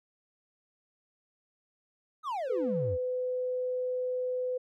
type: exponential sweep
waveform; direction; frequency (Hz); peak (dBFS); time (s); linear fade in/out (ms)
triangle; down; 1318.5 to 75.8; -29; 2.23-2.98; 50
type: tone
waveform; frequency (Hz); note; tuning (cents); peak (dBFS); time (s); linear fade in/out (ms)
sine; 504; B4; +35; -29; 2.48-4.58; 10
effects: none